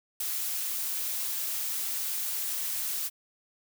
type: noise with ADSR envelope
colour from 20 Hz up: blue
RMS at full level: -29 dBFS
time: 0.2-3.1 s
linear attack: 6 ms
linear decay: 4 ms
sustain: -3 dB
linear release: 35 ms
effects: none